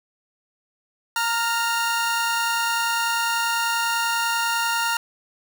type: tone pair together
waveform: sawtooth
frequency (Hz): 923.3 / 1400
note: A#5 / F6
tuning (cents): -17 / +4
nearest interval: perfect fifth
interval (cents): 721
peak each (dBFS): -20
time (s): 1.16-4.97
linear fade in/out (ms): 2
effects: none